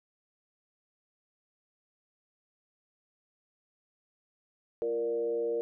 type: tone with frequency modulation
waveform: sine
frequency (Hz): 466.2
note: A#4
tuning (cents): 0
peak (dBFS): -28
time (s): 4.82-5.61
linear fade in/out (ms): 0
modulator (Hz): 124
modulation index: 0.63
effects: none